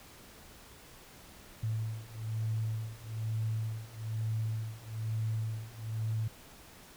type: beating tone pair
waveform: sine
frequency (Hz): 110 / 111.1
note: A2 / A2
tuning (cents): 0 / +17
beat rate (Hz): 1.1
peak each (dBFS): -36 / -35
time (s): 1.63-6.28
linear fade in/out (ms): 5
effects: pink hiss -54 dBFS RMS until 6.96 s